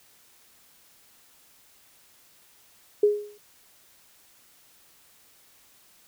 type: tone with exponential decay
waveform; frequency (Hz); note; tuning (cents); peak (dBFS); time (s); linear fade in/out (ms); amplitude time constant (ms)
sine; 415.3; G#4; 0; -13; 3.03-3.38; 5; 75
effects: white hiss -58 dBFS RMS until 6.07 s